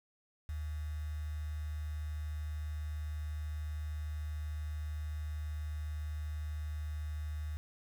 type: tone with quantisation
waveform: sine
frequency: 76.1 Hz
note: D#2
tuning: 38 cents flat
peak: -36 dBFS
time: 0.49-7.57 s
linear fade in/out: 0 ms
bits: 9
effects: none